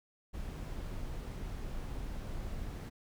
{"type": "noise", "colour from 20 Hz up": "brown", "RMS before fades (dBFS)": -40, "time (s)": [0.33, 2.9], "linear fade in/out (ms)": 20, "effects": []}